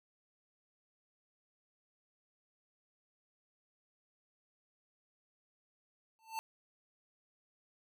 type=tone with exponential growth; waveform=square; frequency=891 Hz; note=A5; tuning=22 cents sharp; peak=-34 dBFS; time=6.19-6.39 s; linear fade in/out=0 ms; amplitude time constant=43 ms; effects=none